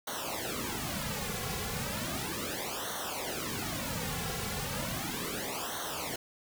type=noise with flanger; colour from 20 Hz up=pink; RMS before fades=-36 dBFS; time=0.07-6.16 s; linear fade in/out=5 ms; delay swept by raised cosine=0.4 to 3.3 ms; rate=0.35 Hz; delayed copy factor=-1; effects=none